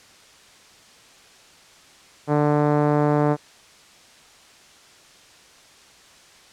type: tone with low-pass filter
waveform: 5% pulse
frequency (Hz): 148.1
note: D3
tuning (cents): +15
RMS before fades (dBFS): -19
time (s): 2.27-3.37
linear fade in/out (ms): 50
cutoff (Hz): 630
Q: 0.63
effects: white hiss -50 dBFS RMS until 6.52 s + low-pass 7000 Hz 12 dB/octave